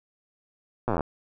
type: slowing click train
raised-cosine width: 1 ms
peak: -12 dBFS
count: 13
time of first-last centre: 0.88-1.007 s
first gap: 8 ms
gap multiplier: 1.05
effects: none